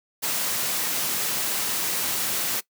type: high-pass noise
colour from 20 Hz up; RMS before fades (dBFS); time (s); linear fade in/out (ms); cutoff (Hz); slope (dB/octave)
white; -26; 0.22-2.61; 20; 110; 48
effects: noise-tail reverb RT60 0.1 s tail -20 dB re dry